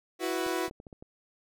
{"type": "chord", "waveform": "sawtooth", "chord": "E suspended second", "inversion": "none", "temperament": "equal", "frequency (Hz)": [329.6, 370, 493.9], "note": ["E4", "F#4", "B4"], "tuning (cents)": [0, 0, 0], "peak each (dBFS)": [-29, -28, -33], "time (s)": [0.19, 0.7], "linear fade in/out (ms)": 50}
{"type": "clicks", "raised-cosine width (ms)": 2, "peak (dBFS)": -33, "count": 7, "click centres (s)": [0.465, 0.681, 0.711, 0.801, 0.868, 0.928, 1.025]}
{"effects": []}